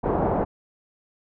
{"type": "low-pass noise", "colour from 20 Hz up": "white", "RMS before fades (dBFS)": -23, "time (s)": [0.03, 0.45], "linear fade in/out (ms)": 20, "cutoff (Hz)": 830, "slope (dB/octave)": 24, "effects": []}